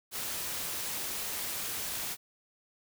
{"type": "noise", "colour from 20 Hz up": "white", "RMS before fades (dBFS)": -36, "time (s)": [0.11, 2.17], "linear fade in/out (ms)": 50, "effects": []}